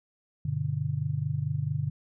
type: chord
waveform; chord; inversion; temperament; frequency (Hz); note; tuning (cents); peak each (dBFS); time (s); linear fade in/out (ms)
sine; G major; none; just; 98 / 122.5 / 147; G2 / B2 / D3; 0 / -14 / +2; -34 / -32 / -29; 0.45-1.9; 5
effects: none